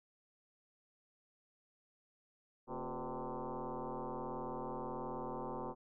sine tone with frequency modulation, 271.3 Hz, C#4, 37 cents flat, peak -39 dBFS, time 2.67-5.75 s, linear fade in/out 50 ms, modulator 126 Hz, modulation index 6.3, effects none

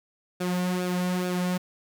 sawtooth tone with flanger, 180.6 Hz, F#3, 42 cents flat, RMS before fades -27 dBFS, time 0.4-1.58 s, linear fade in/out 10 ms, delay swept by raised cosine 0.98 to 3.18 ms, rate 2.3 Hz, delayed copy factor -0.6, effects none

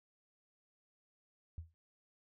sine tone with exponential decay, 82.41 Hz, E2, in tune, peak -38 dBFS, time 1.58-1.74 s, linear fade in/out 0 ms, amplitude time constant 33 ms, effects none

